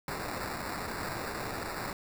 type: noise with sample-and-hold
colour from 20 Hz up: white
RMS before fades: -37 dBFS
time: 0.08-1.93 s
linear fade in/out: 2 ms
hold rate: 3150 Hz
effects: none